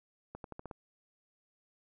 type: accelerating click train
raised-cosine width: 1 ms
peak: -29 dBFS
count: 6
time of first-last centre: 0.35-0.712 s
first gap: 92 ms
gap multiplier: 0.88
effects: none